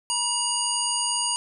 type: harmonic tone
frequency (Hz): 957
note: A#5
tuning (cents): +45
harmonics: 1 / 3 / 5 / 7 / 9 / 10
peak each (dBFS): -30 / -30 / -30 / -30 / -30 / -30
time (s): 0.1-1.36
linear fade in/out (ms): 0
effects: none

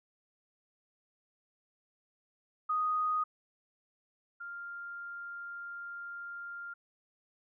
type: tone pair in turn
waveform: sine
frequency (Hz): 1244.5 / 1396.9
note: D#6 / F6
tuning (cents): 0 / 0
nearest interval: major second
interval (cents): 200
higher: second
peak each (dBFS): -28 / -40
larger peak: first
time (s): 2.69-3.24 / 4.4-6.74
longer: second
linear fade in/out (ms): 10
effects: none

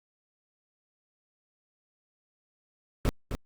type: noise with echo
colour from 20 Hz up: brown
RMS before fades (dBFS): -24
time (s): 3.05-3.09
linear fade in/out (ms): 0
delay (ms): 260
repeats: 1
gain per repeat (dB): -7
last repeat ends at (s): 3.35
effects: Opus 48 kbps

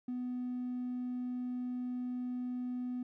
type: tone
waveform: triangle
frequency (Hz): 248.7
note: B3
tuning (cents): +12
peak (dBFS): -32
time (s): 0.08-3.03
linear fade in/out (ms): 5
effects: tanh soft clip ceiling -31 dBFS

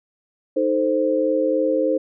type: chord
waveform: sine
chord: A diminished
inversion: second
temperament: equal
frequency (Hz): 311.1 / 440 / 523.3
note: Eb4 / A4 / C5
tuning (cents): 0 / 0 / 0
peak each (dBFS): -22 / -24 / -19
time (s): 0.56-1.98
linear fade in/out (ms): 10
effects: none

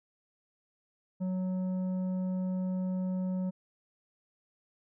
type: tone with tanh clipping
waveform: sine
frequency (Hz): 185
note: F#3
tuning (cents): 0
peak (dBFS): -31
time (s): 1.2-3.51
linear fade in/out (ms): 20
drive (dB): 8
effects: none

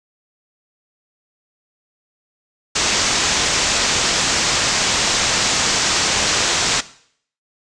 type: low-pass noise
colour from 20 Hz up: white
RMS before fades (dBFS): -18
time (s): 2.75-6.81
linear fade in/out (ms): 10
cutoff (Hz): 7500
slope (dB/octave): 48
effects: noise-tail reverb RT60 0.6 s tail -17 dB re dry + resampled to 22050 Hz

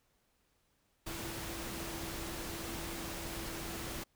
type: tone in noise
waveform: sine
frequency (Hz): 333.2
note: E4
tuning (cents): +19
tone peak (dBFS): -47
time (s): 1.06-4.04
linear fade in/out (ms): 10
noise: pink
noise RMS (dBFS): -42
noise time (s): 1.06-4.04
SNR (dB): -8
effects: pink hiss -75 dBFS RMS until 4.15 s

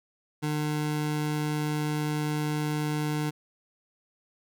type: tone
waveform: 25% pulse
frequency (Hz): 150.8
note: D3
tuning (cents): +46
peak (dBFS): -23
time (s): 0.42-3.31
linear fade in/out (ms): 20
effects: none

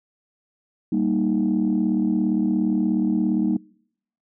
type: chord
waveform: sine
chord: Eb major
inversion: first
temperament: equal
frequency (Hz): 196 / 233.1 / 311.1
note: G3 / Bb3 / Eb4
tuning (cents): 0 / 0 / 0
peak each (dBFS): -22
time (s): 0.92-3.57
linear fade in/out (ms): 5
effects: noise-tail reverb RT60 0.7 s tail -26 dB re dry + tanh soft clip ceiling -12 dBFS

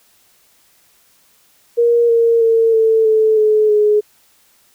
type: tone with pitch steps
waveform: sine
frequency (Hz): 471.5 / 462.6 / 453.9 / 445.3 / 436.9 / 428.6 / 420.5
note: A#4 / A#4 / A#4 / A4 / A4 / A4 / G#4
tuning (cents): +20 / -13 / -46 / +21 / -12 / -45 / +22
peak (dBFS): -9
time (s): 1.77-4.01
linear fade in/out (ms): 20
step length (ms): 320
effects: white hiss -54 dBFS RMS until 4.74 s

